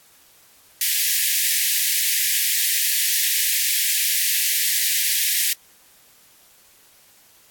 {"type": "high-pass noise", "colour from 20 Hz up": "white", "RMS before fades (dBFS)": -20, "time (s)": [0.81, 5.53], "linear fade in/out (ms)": 2, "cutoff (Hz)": 1700, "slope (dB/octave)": 96, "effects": ["white hiss -53 dBFS RMS until 7.5 s", "AAC 64 kbps"]}